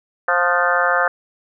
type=harmonic tone with a mistuned harmonic; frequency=176.2 Hz; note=F3; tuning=16 cents sharp; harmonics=3 / 4 / 5 / 6 / 7 / 8 / 9 / 10; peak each=-22 / -22 / -26 / -26 / -21 / -22 / -21 / -24 dBFS; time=0.28-1.08 s; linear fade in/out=2 ms; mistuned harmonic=9; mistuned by=-48 cents; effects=none